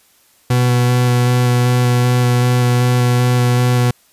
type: tone with vibrato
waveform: 40% pulse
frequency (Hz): 123.4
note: B2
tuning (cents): -1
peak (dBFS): -10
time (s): 0.5-3.91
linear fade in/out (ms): 5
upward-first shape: square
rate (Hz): 2.6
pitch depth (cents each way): 9
effects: white hiss -53 dBFS RMS until 4.12 s + resampled to 32000 Hz